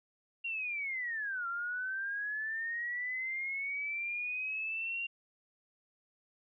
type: linear two-way sweep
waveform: sine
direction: down then up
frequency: 2777 to 1366 to 2777 Hz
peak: -34 dBFS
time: 0.44-5.07 s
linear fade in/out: 10 ms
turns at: 1.47 s
effects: none